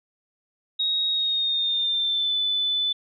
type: tone with pitch glide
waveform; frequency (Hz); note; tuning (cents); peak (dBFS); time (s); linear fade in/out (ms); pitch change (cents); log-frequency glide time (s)
sine; 3774 to 3501; A#7 to A7; +21 to -9; -21; 0.79-2.93; 10; -130; 1.09-2.36
effects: none